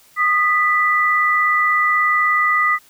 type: tone pair together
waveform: sine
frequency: 1234.5 / 1975.5 Hz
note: D#6 / B6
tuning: -14 / 0 cents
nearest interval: minor sixth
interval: 814 cents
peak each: -16 dBFS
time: 0.16-2.79 s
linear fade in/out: 50 ms
effects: white hiss -51 dBFS RMS until 2.89 s